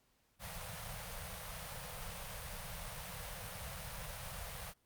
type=band-stop noise; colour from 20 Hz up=pink; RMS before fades=-45 dBFS; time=0.39-4.74 s; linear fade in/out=50 ms; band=190 to 470 Hz; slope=96 dB/octave; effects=pink hiss -75 dBFS RMS until 4.85 s + Opus 48 kbps